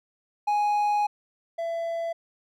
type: tone pair in turn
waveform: triangle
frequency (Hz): 830.6 / 669.2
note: G#5 / E5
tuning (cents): 0 / +26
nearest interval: major third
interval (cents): 374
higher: first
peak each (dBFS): -19 / -25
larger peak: first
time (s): 0.47-1.07 / 1.58-2.13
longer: first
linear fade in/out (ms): 10
effects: none